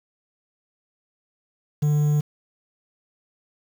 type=tone with quantisation; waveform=triangle; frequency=148.6 Hz; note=D3; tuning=21 cents sharp; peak=-15 dBFS; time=1.82-2.21 s; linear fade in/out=10 ms; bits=7; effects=none